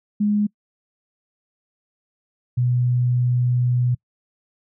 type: tone pair in turn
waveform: sine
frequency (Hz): 207.7 / 123.5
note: G#3 / B2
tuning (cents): 0 / 0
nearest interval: major sixth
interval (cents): 900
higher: first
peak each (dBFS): -16 / -16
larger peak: neither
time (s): 0.2-0.47 / 2.57-3.95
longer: second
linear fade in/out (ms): 10
effects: noise-tail reverb RT60 0.1 s tail -26 dB re dry